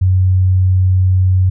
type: tone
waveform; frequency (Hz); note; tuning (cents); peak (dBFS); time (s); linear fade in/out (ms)
sine; 92.9; F#2; +7; -8; 0.01-1.5; 10
effects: none

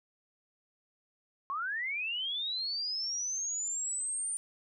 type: linear sweep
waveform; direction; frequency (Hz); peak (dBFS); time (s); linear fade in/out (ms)
sine; up; 1059 to 9110; -32; 1.5-4.37; 0
effects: none

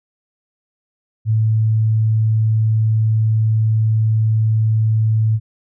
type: tone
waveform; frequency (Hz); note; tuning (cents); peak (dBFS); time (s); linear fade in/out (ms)
sine; 110; A2; 0; -12; 1.25-5.4; 50
effects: none

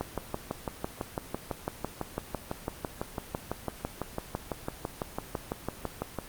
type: click train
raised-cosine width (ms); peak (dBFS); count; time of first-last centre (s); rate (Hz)
1; -16; 38; 0.01-6.187; 5.99
effects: pink hiss -46 dBFS RMS until 6.28 s + Opus 24 kbps

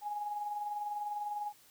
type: tone with tremolo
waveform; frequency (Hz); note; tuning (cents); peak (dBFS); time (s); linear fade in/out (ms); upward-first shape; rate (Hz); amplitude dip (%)
sine; 830.6; G#5; 0; -33; 0.01-1.53; 50; sine; 20; 45
effects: white hiss -62 dBFS RMS until 1.7 s

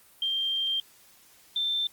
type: tone pair in turn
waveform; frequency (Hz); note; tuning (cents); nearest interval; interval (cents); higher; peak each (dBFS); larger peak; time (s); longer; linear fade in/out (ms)
sine; 3173 / 3562; G7 / A7; +20 / +21; major second; 201; second; -25; neither; 0.22-0.8 / 1.56-1.87; first; 2
effects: white hiss -57 dBFS RMS until 1.92 s + Opus 32 kbps

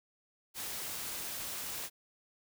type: noise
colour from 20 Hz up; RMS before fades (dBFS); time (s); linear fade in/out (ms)
white; -40; 0.54-1.9; 50
effects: none

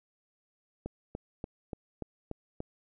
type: click train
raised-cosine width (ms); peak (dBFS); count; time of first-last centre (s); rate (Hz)
2; -23; 7; 0.86-2.604; 3.44
effects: none

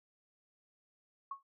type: tone with exponential decay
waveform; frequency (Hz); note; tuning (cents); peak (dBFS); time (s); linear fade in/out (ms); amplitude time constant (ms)
sine; 1100; C#6; -14; -35; 1.31-1.43; 5; 24
effects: none

